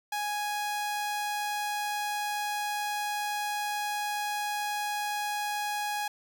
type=tone; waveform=sawtooth; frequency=830.6 Hz; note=G#5; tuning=in tune; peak=-26 dBFS; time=0.12-6.08 s; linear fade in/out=5 ms; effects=none